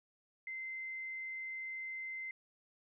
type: tone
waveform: sine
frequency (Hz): 2073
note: C7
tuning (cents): -17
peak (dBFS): -40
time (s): 0.47-2.31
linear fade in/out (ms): 2
effects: none